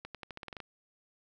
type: accelerating click train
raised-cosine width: 0.3 ms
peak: -26 dBFS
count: 10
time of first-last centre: 0.05-0.603 s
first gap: 97 ms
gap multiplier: 0.88
effects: none